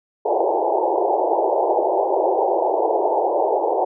white band-pass noise, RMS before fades -19 dBFS, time 0.25-3.85 s, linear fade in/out 10 ms, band 340 to 900 Hz, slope 96 dB/octave, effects none

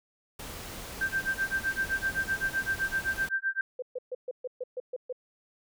pink noise, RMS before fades -41 dBFS, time 0.39-3.29 s, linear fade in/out 5 ms
sine tone with tremolo, 1570 Hz, G6, 2 cents sharp, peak -24 dBFS, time 1.01-3.61 s, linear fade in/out 2 ms, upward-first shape sine, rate 7.8 Hz, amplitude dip 100%
sine tone bursts, 504 Hz, B4, 35 cents sharp, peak -31 dBFS, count 9, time 3.79-5.127 s, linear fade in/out 5 ms, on 33 ms, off 130 ms
effects none

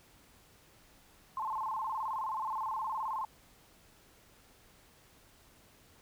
sine tone with vibrato, 963 Hz, B5, 44 cents flat, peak -33 dBFS, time 1.37-3.25 s, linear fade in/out 2 ms, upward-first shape square, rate 19 Hz, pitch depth 160 cents each way, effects pink hiss -62 dBFS RMS until 6.01 s

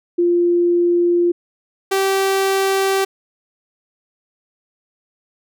sine / sawtooth tone pair in turn, 347.9 / 387.7 Hz, F4 / G4, -7 / -19 cents, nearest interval major second, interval 188 cents, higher second, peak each -12 / -11 dBFS, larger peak second, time 0.18-1.32 / 1.91-3.05 s, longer neither, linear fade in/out 10 ms, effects none

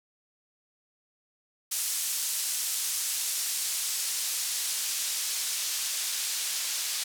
white noise with band-pass filter sweep, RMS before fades -31 dBFS, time 1.71-7.04 s, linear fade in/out 10 ms, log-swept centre 7900 to 5200 Hz, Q 0.74, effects none

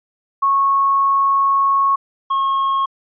sine / triangle tone pair in turn, 1100 / 1086.7 Hz, C#6 / C#6, -14 / -35 cents, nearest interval unison, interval 21 cents, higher first, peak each -12 / -13 dBFS, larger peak first, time 0.42-1.96 / 2.3-2.86 s, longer first, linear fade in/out 10 ms, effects resampled to 11025 Hz

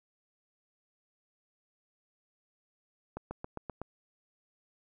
accelerating click train, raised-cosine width 1 ms, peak -24 dBFS, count 6, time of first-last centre 3.17-3.816 s, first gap 140 ms, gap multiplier 0.96, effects none

